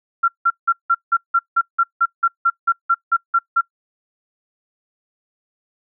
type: tone bursts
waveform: sine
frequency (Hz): 1368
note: F6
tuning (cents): -36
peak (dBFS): -11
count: 16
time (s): 0.23-3.612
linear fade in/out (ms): 10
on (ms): 52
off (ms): 170
effects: noise-tail reverb RT60 0.1 s tail -24 dB re dry